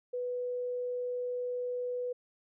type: tone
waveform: sine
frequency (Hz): 493.9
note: B4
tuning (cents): 0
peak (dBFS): -32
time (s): 0.13-2.13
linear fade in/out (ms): 10
effects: none